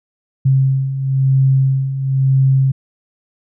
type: beating tone pair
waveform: sine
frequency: 133.2 / 134.2 Hz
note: C3 / C3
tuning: +31 / +44 cents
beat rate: 1 Hz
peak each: -18 / -12 dBFS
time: 0.45-2.72 s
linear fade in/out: 10 ms
effects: none